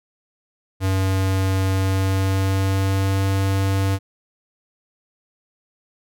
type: tone with pitch glide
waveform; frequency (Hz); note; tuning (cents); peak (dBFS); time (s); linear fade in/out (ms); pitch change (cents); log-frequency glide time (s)
square; 95.4 to 97.07; G2 to G2; -47 to -16; -18; 0.8-3.99; 50; +31; 1.68-3.25
effects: none